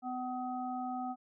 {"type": "harmonic tone", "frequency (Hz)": 252.1, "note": "B3", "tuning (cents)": 36, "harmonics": [1, 3, 5], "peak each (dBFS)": [-39, -37, -46], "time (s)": [0.02, 1.16], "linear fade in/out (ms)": 50, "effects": []}